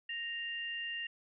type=tone pair together; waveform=sine; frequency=1862.8 / 2794 Hz; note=A#6 / F7; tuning=-2 / 0 cents; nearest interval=perfect fifth; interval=702 cents; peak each=-40 / -39 dBFS; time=0.09-1.07 s; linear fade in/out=5 ms; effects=none